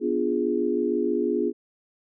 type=chord; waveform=sine; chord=B diminished seventh; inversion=none; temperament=equal; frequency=246.9 / 293.7 / 349.2 / 415.3 Hz; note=B3 / D4 / F4 / Ab4; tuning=0 / 0 / 0 / 0 cents; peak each=-28 / -29 / -26 / -26 dBFS; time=0-1.53 s; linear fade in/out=50 ms; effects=none